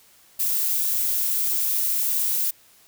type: noise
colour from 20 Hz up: violet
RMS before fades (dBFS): -23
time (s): 0.39-2.51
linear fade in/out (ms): 10
effects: white hiss -55 dBFS RMS until 2.87 s